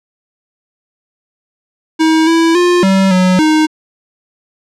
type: tone with pitch steps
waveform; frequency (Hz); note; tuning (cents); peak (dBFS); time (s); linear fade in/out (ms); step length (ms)
square; 318.9 / 329.7 / 353.6 / 192.4 / 184.1 / 310.6; D#4 / E4 / F4 / G3 / F#3 / D#4; +43 / 0 / +22 / -32 / -8 / -3; -8; 1.99-3.67; 20; 280
effects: low-pass 7000 Hz 12 dB/octave